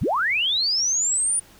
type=linear sweep; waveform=sine; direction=up; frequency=43.73 to 9590 Hz; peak=-19 dBFS; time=0.01-1.4 s; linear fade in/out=10 ms; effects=pink hiss -51 dBFS RMS until 1.59 s